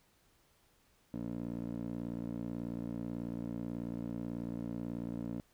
15% pulse tone with band-pass filter, 58.27 Hz, A#1, in tune, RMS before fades -40 dBFS, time 1.14-5.4 s, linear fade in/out 0 ms, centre 290 Hz, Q 2.2, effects pink hiss -70 dBFS RMS until 5.53 s

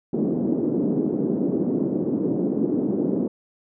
white band-pass noise, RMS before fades -23 dBFS, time 0.13-3.28 s, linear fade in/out 5 ms, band 190 to 350 Hz, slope 24 dB/octave, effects none

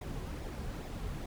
brown noise with flanger, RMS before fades -40 dBFS, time 0.01-1.26 s, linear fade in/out 5 ms, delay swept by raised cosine 0.66 to 3.46 ms, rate 2.4 Hz, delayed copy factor -0.5, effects none

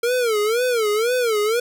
square tone with vibrato, 457.8 Hz, A#4, 31 cents flat, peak -18 dBFS, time 0.03-1.6 s, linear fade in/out 5 ms, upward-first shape sine, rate 2 Hz, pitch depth 170 cents each way, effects none

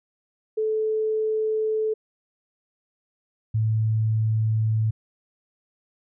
sine tone pair in turn, 435.3 / 110.03 Hz, A4 / A2, -19 / 0 cents, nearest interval 2 octaves, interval 2381 cents, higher first, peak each -21 / -19 dBFS, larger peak second, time 0.57-1.94 / 3.54-4.91 s, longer neither, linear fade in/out 10 ms, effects none

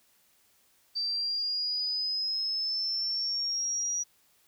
sine exponential sweep, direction up, 4648 to 5790 Hz, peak -28 dBFS, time 0.95-4.04 s, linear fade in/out 20 ms, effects white hiss -66 dBFS RMS until 4.47 s

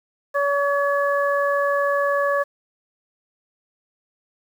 harmonic tone, 567 Hz, C#5, 39 cents sharp, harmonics 1 / 2 / 3, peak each -20 / -23 / -25 dBFS, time 0.34-2.44 s, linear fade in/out 20 ms, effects 8-bit

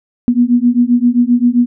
sine beating tone pair, 238.6 / 246.2 Hz, A#3 / B3, +41 / -5 cents, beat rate 7.6 Hz, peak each -11 dBFS, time 0.28-1.66 s, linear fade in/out 0 ms, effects none

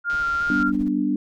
sine tone with vibrato, 1396.9 Hz, F6, in tune, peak -20 dBFS, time 0.04-0.72 s, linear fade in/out 50 ms, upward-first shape square, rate 2.7 Hz, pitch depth 12 cents each way
click train, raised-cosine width 0.2 ms, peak -23 dBFS, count 80, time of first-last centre 0.1-0.627 s, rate 150 Hz
brown noise with tremolo, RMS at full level -37 dBFS, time 0.13-0.88 s, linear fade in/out 0 ms, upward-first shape sine, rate 15 Hz, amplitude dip 80%
sine chord, G major, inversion none, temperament equal, 196 / 246.9 / 293.7 Hz, G3 / B3 / D4, 0 / 0 / 0 cents, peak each -26 / -24 / -22 dBFS, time 0.5-1.16 s, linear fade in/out 2 ms
effects none

